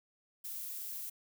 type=noise; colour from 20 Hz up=violet; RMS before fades=-42 dBFS; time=0.44-1.1 s; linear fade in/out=10 ms; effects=none